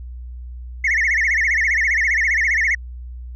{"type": "tone with vibrato", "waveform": "sine", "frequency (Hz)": 1975.5, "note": "B6", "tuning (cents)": 0, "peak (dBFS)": -13, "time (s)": [0.84, 2.75], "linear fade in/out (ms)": 5, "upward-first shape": "sine", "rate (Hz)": 15, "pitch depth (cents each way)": 200, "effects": ["tanh soft clip ceiling -13 dBFS", "added 61 Hz sine -30 dBFS peak until 3.35 s"]}